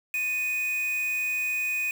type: tone with quantisation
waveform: triangle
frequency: 2489 Hz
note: D#7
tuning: in tune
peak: -24 dBFS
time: 0.14-1.91 s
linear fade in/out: 2 ms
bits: 6
effects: none